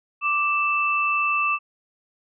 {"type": "tone pair together", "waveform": "sine", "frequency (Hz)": [1174.7, 2649], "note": ["D6", "E7"], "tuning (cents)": [0, 8], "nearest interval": "octave + major second", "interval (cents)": 1408, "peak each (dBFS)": -22, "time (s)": [0.21, 1.59], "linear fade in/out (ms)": 50, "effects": []}